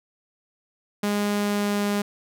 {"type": "tone with pitch glide", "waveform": "sawtooth", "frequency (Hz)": [205.6, 204.3], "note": ["G#3", "G#3"], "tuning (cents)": [-17, -28], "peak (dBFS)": -18, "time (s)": [1.03, 2.02], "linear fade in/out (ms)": 5, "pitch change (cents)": -11, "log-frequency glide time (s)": [1.3, 1.86], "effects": []}